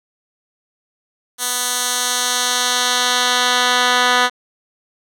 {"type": "tone with band-pass filter sweep", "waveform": "10% pulse", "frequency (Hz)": 247.6, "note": "B3", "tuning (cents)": 5, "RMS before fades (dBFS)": -17, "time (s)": [1.38, 4.3], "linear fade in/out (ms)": 50, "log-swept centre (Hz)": [9500, 2300], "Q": 0.84, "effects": []}